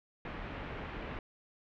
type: low-pass noise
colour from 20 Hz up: pink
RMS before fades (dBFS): -42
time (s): 0.25-1.19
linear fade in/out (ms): 2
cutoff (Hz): 2700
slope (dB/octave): 24
effects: none